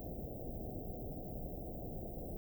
pink band-stop noise, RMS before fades -44 dBFS, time 0-2.37 s, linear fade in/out 0 ms, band 750 to 16000 Hz, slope 96 dB/octave, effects none

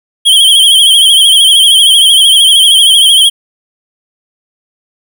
square tone with vibrato, 3189 Hz, G7, 29 cents sharp, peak -3 dBFS, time 0.25-3.3 s, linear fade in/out 20 ms, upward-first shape sine, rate 13 Hz, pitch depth 73 cents each way, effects none

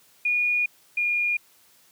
sine tone pair in turn, 2444 / 2426 Hz, D#7 / D#7, -32 / -44 cents, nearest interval unison, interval 12 cents, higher first, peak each -20 / -21 dBFS, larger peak first, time 0.25-0.66 / 0.97-1.37 s, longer first, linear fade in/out 5 ms, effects white hiss -58 dBFS RMS until 1.91 s + high-pass 80 Hz 12 dB/octave

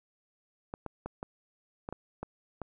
clicks, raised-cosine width 1 ms, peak -23 dBFS, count 8, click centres 0.739 / 0.863 / 1.06 / 1.229 / 1.889 / 1.926 / 2.23 / 2.617 s, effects none

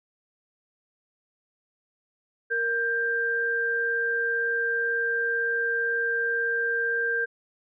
sine tone pair together, 466.2 / 1584.5 Hz, A#4 / G6, 0 / +18 cents, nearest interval octave + major sixth, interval 2118 cents, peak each -30 / -24 dBFS, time 2.5-7.26 s, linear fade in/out 20 ms, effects none

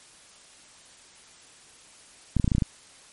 clicks, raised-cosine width 5 ms, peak -10 dBFS, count 8, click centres 2.367 / 2.398 / 2.444 / 2.478 / 2.518 / 2.55 / 2.582 / 2.622 s, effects white hiss -52 dBFS RMS until 3.12 s + MP3 48 kbps

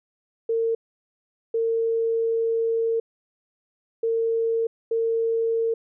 sine tone bursts at uneven times, 455.5 Hz, A#4, 40 cents flat, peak -20 dBFS, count 4, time 0.49-0.75 / 1.54-3 / 4.03-4.67 / 4.91-5.74 s, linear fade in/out 5 ms, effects none

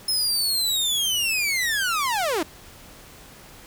sawtooth linear sweep, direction down, 5210 to 285.4 Hz, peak -18 dBFS, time 0.08-2.43 s, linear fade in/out 5 ms, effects pink hiss -46 dBFS RMS until 3.66 s

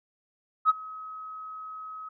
sine tone with ADSR envelope, 1275 Hz, D#6, 42 cents sharp, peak -14 dBFS, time 0.65-2.09 s, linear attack 44 ms, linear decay 25 ms, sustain -23 dB, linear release 8 ms, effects tanh soft clip ceiling -10 dBFS

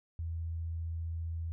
sine tone with vibrato, 82.6 Hz, E2, 4 cents sharp, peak -34 dBFS, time 0.19-1.52 s, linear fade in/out 0 ms, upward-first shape sine, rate 15 Hz, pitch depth 8 cents each way, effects none

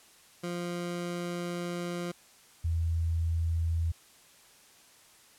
20% pulse / sine tone pair in turn, 174.61 / 82.67 Hz, F3 / E2, 0 / +6 cents, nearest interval octave + minor second, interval 1294 cents, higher first, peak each -28 / -26 dBFS, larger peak second, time 0.43-2.12 / 2.64-3.92 s, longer first, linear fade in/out 10 ms, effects white hiss -58 dBFS RMS until 5.38 s + low-pass 11000 Hz 12 dB/octave

